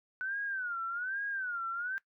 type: tone with vibrato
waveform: sine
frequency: 1487 Hz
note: F#6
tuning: 8 cents sharp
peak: -33 dBFS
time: 0.21-1.98 s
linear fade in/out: 0 ms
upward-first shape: sine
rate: 1.2 Hz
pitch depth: 170 cents each way
effects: noise-tail reverb RT60 0.1 s tail -18 dB re dry